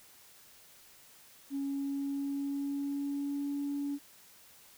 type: tone with pitch glide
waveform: sine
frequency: 277.2 to 284.3 Hz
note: C#4 to C#4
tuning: 0 to +44 cents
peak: -31 dBFS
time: 1.5-3.99 s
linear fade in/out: 50 ms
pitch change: +44 cents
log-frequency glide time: 1.63-3.58 s
effects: tanh soft clip ceiling -28 dBFS + white hiss -58 dBFS RMS until 4.77 s